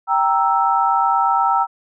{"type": "chord", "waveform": "sine", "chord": "E diminished", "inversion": "first", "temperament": "equal", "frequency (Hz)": [784, 932.3, 1318.5], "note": ["G5", "Bb5", "E6"], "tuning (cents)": [0, 0, 0], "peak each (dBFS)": -18, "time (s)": [0.07, 1.67], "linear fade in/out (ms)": 50, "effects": []}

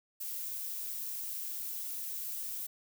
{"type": "noise", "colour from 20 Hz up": "violet", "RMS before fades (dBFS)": -39, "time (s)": [0.2, 2.67], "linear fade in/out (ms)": 10, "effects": []}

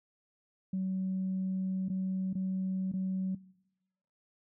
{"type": "tone with dropouts", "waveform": "sine", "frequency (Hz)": 188.4, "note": "F#3", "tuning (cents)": 32, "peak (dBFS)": -29, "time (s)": [0.73, 3.35], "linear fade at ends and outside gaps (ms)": 5, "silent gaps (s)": [[1.885, 1.898], [2.331, 2.352], [2.918, 2.936]], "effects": ["noise-tail reverb RT60 0.9 s tail -22 dB re dry", "tanh soft clip ceiling -26 dBFS"]}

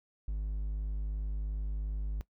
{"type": "tone", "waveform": "triangle", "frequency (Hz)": 51.4, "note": "G#1", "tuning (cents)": -17, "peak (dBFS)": -30, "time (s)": [0.28, 2.21], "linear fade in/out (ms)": 0, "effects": ["noise-tail reverb RT60 0.1 s tail -19 dB re dry"]}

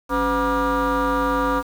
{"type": "tone with frequency modulation", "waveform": "sine", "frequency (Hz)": 732, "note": "F#5", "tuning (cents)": -19, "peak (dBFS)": -15, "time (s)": [0.09, 1.63], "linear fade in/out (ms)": 50, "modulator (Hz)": 227, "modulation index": 2.7, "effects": ["tanh soft clip ceiling -17 dBFS", "7-bit"]}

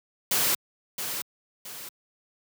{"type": "noise with echo", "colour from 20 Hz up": "white", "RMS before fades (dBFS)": -24, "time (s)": [0.31, 0.55], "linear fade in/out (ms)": 5, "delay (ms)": 670, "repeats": 2, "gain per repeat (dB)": -8, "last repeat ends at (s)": 1.89, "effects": ["high-pass 100 Hz 12 dB/octave"]}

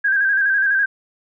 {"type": "tone with vibrato", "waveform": "sine", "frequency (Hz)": 1601, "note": "G6", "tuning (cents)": 36, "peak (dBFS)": -14, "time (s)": [0.04, 0.86], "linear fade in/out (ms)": 10, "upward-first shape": "square", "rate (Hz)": 12, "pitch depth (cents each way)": 47, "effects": []}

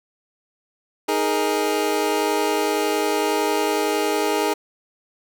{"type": "chord", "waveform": "25% pulse", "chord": "D# suspended fourth", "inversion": "none", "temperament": "equal", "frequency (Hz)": [311.1, 415.3, 466.2], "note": ["D#4", "G#4", "A#4"], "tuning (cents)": [0, 0, 0], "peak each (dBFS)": [-21, -18, -22], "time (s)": [1.08, 4.54], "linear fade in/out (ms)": 10, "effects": []}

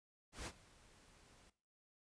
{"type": "noise with ADSR envelope", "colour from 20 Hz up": "pink", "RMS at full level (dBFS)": -45, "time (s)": [0.32, 1.5], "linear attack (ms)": 140, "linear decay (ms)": 57, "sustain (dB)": -21, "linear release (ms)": 5, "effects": ["noise-tail reverb RT60 0.4 s tail -17 dB re dry", "resampled to 22050 Hz"]}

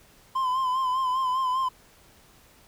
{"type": "tone with vibrato", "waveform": "triangle", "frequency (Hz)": 1031, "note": "C6", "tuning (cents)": -26, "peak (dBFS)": -21, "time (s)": [0.35, 1.69], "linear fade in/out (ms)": 10, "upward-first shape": "sine", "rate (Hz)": 5, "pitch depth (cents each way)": 50, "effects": ["pink hiss -56 dBFS RMS until 2.67 s"]}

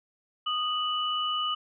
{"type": "tone pair together", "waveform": "sine", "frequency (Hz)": [1237.4, 2960], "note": ["D#6", "F#7"], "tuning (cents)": [-10, 0], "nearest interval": "octave + minor third", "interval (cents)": 1510, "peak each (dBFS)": [-29, -29], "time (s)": [0.46, 1.55], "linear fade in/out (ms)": 10, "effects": []}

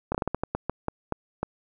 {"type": "slowing click train", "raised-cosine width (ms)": 1, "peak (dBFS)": -12, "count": 12, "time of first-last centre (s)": [0.12, 1.43], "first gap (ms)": 26, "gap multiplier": 1.28, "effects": []}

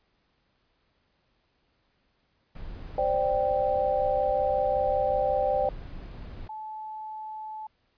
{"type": "noise", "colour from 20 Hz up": "brown", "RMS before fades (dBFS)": -40, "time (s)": [2.55, 6.48], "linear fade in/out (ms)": 5}
{"type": "chord", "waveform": "sine", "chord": "C suspended second", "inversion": "none", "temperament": "just", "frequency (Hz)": [523.3, 588.7, 784.9], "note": ["C5", "D5", "G5"], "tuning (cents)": [0, 4, 2], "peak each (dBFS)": -27, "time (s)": [2.98, 5.69], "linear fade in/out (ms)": 2}
{"type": "tone", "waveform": "sine", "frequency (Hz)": 866, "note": "A5", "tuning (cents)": -28, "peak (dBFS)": -35, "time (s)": [6.49, 7.67], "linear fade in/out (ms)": 5}
{"effects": ["pink hiss -71 dBFS RMS until 7.97 s", "resampled to 11025 Hz"]}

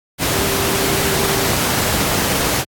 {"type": "tone in noise", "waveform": "sine", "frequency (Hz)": 392, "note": "G4", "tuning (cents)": 0, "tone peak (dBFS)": -23, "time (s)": [0.28, 1.49], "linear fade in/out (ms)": 50, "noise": "pink", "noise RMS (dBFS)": -17, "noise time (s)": [0.18, 2.65], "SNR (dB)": -9, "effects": ["high-pass 80 Hz 12 dB/octave", "AAC 64 kbps"]}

